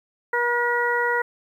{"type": "harmonic tone", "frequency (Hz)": 480, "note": "B4", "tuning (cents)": -49, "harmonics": [1, 2, 3, 4], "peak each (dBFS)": [-25, -25, -25, -25], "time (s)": [0.33, 1.22], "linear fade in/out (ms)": 5, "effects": ["9-bit"]}